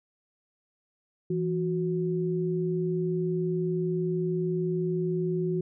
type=tone pair together; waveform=sine; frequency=166.5 / 366.9 Hz; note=E3 / F#4; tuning=+18 / -15 cents; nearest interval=octave + major second; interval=1367 cents; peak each=-28 dBFS; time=1.3-5.61 s; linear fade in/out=5 ms; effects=none